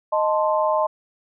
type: chord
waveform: sine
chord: A diminished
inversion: second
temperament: equal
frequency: 622.3 / 880 / 1046.5 Hz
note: Eb5 / A5 / C6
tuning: 0 / 0 / 0 cents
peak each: -20 / -23 / -23 dBFS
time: 0.12-0.87 s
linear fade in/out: 10 ms
effects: none